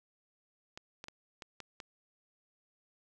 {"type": "clicks", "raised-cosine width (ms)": 0.2, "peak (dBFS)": -27, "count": 6, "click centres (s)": [0.775, 1.041, 1.084, 1.422, 1.603, 1.802], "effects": []}